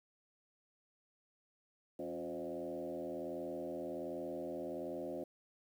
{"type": "tone with frequency modulation", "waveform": "sine", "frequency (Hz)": 440.1, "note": "A4", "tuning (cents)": 0, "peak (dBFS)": -39, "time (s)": [1.99, 5.24], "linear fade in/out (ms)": 5, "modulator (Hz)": 81.3, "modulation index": 2.5, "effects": ["11-bit"]}